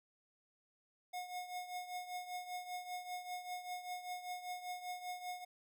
square tone with tremolo, 723 Hz, F#5, 40 cents flat, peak -40 dBFS, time 1.13-5.45 s, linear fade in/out 10 ms, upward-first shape triangle, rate 5.1 Hz, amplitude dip 75%, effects none

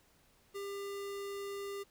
square tone, 399.5 Hz, G4, 33 cents sharp, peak -40 dBFS, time 0.54-1.84 s, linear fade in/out 20 ms, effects pink hiss -68 dBFS RMS until 1.9 s

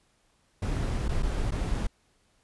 brown noise with dropouts, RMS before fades -28 dBFS, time 0.62-1.87 s, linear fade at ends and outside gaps 5 ms, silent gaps 1.083-1.09 / 1.225-1.23 / 1.509-1.519 s, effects pink hiss -68 dBFS RMS until 2.43 s + resampled to 24000 Hz

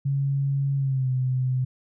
sine tone with pitch glide, 138.59 to 128.56 Hz, C#3 to C3, 0 to -30 cents, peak -21 dBFS, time 0.05-1.65 s, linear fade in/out 10 ms, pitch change -130 cents, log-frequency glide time 0.76-1.1 s, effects none

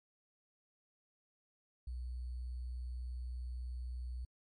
sine tone with sample-and-hold, 61.7 Hz, B1, 1 cent flat, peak -39 dBFS, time 1.87-4.25 s, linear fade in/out 5 ms, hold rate 4410 Hz, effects MP3 48 kbps

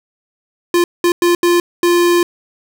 square tone bursts at uneven times, 348.1 Hz, F4, 6 cents flat, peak -10 dBFS, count 5, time 0.74-0.84 / 1.04-1.12 / 1.22-1.35 / 1.43-1.6 / 1.83-2.23 s, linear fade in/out 2 ms, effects none

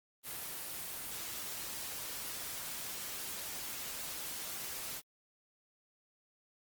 white noise, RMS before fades -42 dBFS, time 0.23-5.02 s, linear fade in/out 50 ms, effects Opus 24 kbps

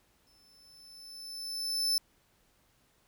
40% pulse tone with exponential growth, 5274 Hz, E8, in tune, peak -24 dBFS, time 0.27-1.98 s, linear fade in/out 1 ms, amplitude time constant 370 ms, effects pink hiss -69 dBFS RMS until 3.07 s

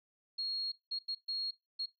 sine tone bursts at uneven times, 4287 Hz, C8, 41 cents sharp, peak -34 dBFS, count 5, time 0.38-0.72 / 0.91-0.99 / 1.08-1.15 / 1.28-1.51 / 1.79-1.86 s, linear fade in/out 10 ms, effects noise-tail reverb RT60 0.2 s tail -17 dB re dry

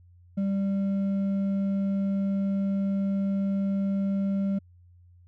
sine tone with hard clipping, 196.4 Hz, G3, 4 cents sharp, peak -25 dBFS, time 0.37-4.59 s, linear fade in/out 10 ms, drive 4 dB, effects added 88 Hz sine -52 dBFS peak until 5.27 s

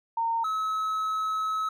sine / triangle tone pair in turn, 917 / 1288.6 Hz, A#5 / E6, -29 / -40 cents, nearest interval tritone, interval 589 cents, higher second, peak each -24 / -24 dBFS, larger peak neither, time 0.17-0.44 / 0.44-1.69 s, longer second, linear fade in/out 5 ms, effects none

